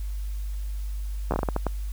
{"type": "slowing click train", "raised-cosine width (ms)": 1, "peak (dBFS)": -11, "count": 9, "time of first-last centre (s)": [1.31, 1.667], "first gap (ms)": 12, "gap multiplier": 1.36, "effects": ["added 50 Hz sine -28 dBFS peak until 1.92 s", "white hiss -52 dBFS RMS until 1.92 s"]}